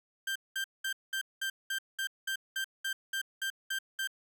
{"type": "tone bursts", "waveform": "30% pulse", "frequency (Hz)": 1573, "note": "G6", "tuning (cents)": 6, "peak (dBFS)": -29, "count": 14, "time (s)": [0.27, 4.074], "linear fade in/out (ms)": 5, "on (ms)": 86, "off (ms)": 200, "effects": []}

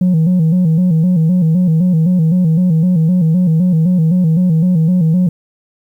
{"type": "tone with vibrato", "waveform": "sine", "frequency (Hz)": 170.7, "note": "F3", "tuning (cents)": -39, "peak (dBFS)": -6, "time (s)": [0.01, 5.29], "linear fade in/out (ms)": 5, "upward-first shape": "square", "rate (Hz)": 3.9, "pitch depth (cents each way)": 110, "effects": ["tanh soft clip ceiling -7 dBFS", "8-bit"]}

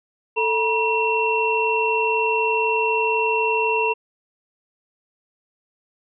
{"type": "tone cluster", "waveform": "sine", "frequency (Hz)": [443.1, 958, 2716], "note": ["A4", "A#5", "F7"], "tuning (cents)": [12, 47, -49], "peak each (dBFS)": -22, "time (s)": [0.36, 3.94], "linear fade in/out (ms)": 20, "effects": []}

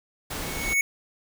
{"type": "tone with exponential growth", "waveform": "square", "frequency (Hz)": 2217, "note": "C#7", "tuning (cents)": 0, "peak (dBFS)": -18, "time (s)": [0.3, 0.81], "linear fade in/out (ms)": 2, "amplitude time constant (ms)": 110}
{"type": "noise", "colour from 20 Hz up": "pink", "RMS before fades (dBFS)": -32, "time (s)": [0.3, 0.74], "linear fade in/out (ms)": 10}
{"effects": []}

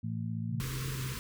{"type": "harmonic tone", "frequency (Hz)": 55.9, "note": "A1", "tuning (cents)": 28, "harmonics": [2, 3, 4], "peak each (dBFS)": [-35, -38, -39], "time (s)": [0.03, 0.62], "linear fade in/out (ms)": 10}
{"type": "tone with vibrato", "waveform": "sine", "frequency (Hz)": 131.4, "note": "C3", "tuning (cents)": 8, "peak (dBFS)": -35, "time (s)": [0.48, 1.16], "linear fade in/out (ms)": 50, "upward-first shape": "square", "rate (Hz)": 3, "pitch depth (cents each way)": 13}
{"type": "band-stop noise", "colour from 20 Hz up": "pink", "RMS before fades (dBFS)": -40, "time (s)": [0.6, 1.19], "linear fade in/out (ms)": 0, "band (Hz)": [500, 980], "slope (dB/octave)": 96}
{"effects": []}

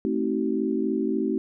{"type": "chord", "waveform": "sine", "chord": "A diminished seventh", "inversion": "none", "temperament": "just", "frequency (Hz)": [220, 264, 316.8, 380.2], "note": ["A3", "C4", "Eb4", "Gb4"], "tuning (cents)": [0, 16, 31, 47], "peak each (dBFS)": -28, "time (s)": [0.05, 1.38], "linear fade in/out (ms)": 0, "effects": []}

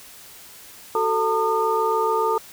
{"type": "tone cluster", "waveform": "sine", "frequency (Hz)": [376.8, 443.7, 905, 1217], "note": ["F#4", "A4", "A5", "D#6"], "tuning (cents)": [32, 14, 48, -39], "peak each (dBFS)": [-29, -22, -23, -24], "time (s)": [0.95, 2.38], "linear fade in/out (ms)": 2, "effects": ["white hiss -44 dBFS RMS until 2.52 s"]}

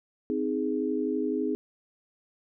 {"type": "chord", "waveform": "sine", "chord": "Ab major", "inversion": "first", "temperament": "just", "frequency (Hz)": [259.6, 311.5, 415.3], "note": ["C4", "Eb4", "Ab4"], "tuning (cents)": [-13, 2, 0], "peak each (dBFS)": -30, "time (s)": [0.3, 1.55], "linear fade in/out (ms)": 0, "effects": []}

